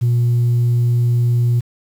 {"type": "tone", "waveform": "sine", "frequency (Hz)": 120.1, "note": "B2", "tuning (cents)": -48, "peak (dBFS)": -10, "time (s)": [0.01, 1.61], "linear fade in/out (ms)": 20, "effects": ["tanh soft clip ceiling -10 dBFS", "7-bit"]}